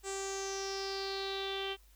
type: tone with low-pass filter sweep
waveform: sawtooth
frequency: 390 Hz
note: G4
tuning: 9 cents flat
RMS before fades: -38 dBFS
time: 0.03-1.77 s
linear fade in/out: 50 ms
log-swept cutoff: 7800 to 3100 Hz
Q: 6.5
effects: added 50 Hz sine -59 dBFS peak until 1.95 s + white hiss -67 dBFS RMS until 1.95 s